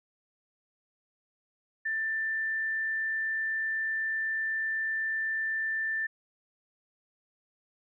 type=tone; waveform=sine; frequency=1776 Hz; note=A6; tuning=16 cents sharp; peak=-28 dBFS; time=1.85-6.07 s; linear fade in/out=10 ms; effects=none